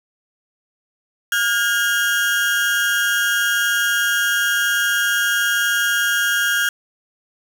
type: tone pair together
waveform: 35% pulse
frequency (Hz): 1424.5 / 1625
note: F6 / G#6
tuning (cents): +34 / -38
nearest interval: major second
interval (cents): 228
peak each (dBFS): -18 / -17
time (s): 1.32-6.69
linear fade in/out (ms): 2
effects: none